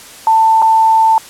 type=tone with dropouts; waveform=sine; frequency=890 Hz; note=A5; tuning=20 cents sharp; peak=-6 dBFS; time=0.27-1.18 s; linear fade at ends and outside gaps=1 ms; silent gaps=0.619-0.623 s; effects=white hiss -35 dBFS RMS until 1.29 s + low-pass 11000 Hz 12 dB/octave